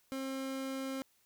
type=tone; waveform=30% pulse; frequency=266.9 Hz; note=C4; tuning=35 cents sharp; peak=-34 dBFS; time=0.12-1.02 s; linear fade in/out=0 ms; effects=white hiss -71 dBFS RMS until 1.25 s